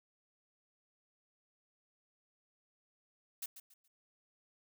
blue noise with echo, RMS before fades -41 dBFS, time 3.42-3.46 s, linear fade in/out 5 ms, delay 140 ms, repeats 3, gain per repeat -11 dB, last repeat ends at 3.88 s, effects none

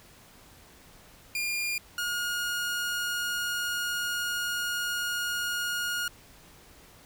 sawtooth tone pair in turn, 2409 / 1432.4 Hz, D7 / F6, +43 / +43 cents, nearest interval major sixth, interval 900 cents, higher first, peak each -25 dBFS, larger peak neither, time 1.35-1.78 / 1.98-6.08 s, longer second, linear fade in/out 2 ms, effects pink hiss -54 dBFS RMS until 7.05 s

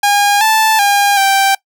sawtooth tone with pitch steps, 814 / 878 / 808 / 783 Hz, G#5 / A5 / G#5 / G5, -35 / -4 / -48 / -2 cents, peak -5 dBFS, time 0.03-1.55 s, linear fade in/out 5 ms, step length 380 ms, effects noise-tail reverb RT60 0.1 s tail -22 dB re dry

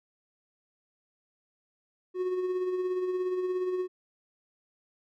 triangle tone with tremolo, 366.6 Hz, F#4, 16 cents flat, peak -24 dBFS, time 2.14-3.88 s, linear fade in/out 50 ms, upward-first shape sine, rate 17 Hz, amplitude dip 40%, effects none

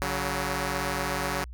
5% pulse tone pair together, 141.5 / 185.96 Hz, C#3 / F#3, +36 / +9 cents, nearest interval perfect fourth, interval 473 cents, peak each -19 dBFS, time 0.02-1.44 s, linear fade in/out 0 ms, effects added 60 Hz sine -38 dBFS peak until 1.53 s

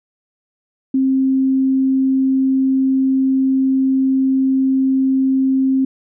sine tone, 265.3 Hz, C4, 24 cents sharp, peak -12 dBFS, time 0.94-5.85 s, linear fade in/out 5 ms, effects none

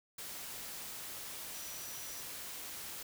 sine tone in noise, 5860 Hz, F#8, 18 cents flat, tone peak -50 dBFS, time 1.54-2.22 s, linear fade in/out 5 ms, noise white, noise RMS -45 dBFS, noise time 0.18-3.03 s, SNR -8 dB, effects none

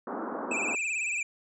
pink band-pass noise, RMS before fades -35 dBFS, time 0.07-0.75 s, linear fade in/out 2 ms, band 220 to 1400 Hz, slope 48 dB/octave
square tone with vibrato, 2489 Hz, D#7, in tune, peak -29 dBFS, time 0.51-1.23 s, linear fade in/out 5 ms, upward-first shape sine, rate 18 Hz, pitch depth 100 cents each way
effects resampled to 22050 Hz

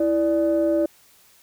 sine tone pair together, 329.6 / 587.3 Hz, E4 / D5, 0 / 0 cents, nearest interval minor seventh, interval 1000 cents, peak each -19 dBFS, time 0-0.86 s, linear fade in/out 5 ms, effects tanh soft clip ceiling -12 dBFS + white hiss -55 dBFS RMS until 1.42 s

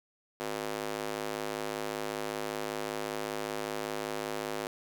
square tone with high-pass filter, 52.6 Hz, G#1, 23 cents sharp, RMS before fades -36 dBFS, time 0.4-4.67 s, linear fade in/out 0 ms, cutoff 400 Hz, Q 1.2, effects none

